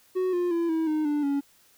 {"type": "tone with pitch steps", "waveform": "triangle", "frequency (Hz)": [370, 353.5, 337.7, 322.7, 308.3, 294.5, 281.4], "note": ["F#4", "F4", "E4", "E4", "D#4", "D4", "C#4"], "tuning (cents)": [0, 21, 42, -37, -16, 5, 26], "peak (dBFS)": -21, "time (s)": [0.15, 1.41], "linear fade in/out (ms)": 20, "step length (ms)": 180, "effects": ["white hiss -60 dBFS RMS until 1.77 s"]}